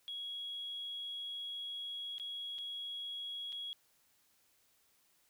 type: tone with dropouts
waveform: sine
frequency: 3322 Hz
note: G#7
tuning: in tune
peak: -39 dBFS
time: 0.08-3.73 s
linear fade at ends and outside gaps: 0 ms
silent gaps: 2.182-2.198 / 2.583-2.587 / 3.522-3.527 s
effects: tanh soft clip ceiling -35 dBFS + white hiss -72 dBFS RMS until 5.29 s